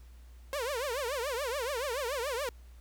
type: tone with vibrato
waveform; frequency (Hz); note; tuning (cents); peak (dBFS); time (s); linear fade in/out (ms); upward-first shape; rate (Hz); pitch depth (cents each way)
sawtooth; 520; C5; -11; -28; 0.53-2.49; 0; triangle; 7; 280
effects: added 60 Hz sine -49 dBFS peak until 2.8 s + pink hiss -65 dBFS RMS until 2.8 s